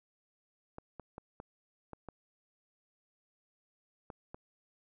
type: clicks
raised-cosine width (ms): 1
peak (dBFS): -30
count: 8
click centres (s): 0.784 / 0.997 / 1.181 / 1.401 / 1.933 / 2.087 / 4.102 / 4.345
effects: none